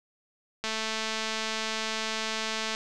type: click train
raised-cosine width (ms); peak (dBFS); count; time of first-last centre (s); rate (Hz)
0.2; -14; 465; 0.64-2.749; 220
effects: resampled to 24000 Hz + 7-bit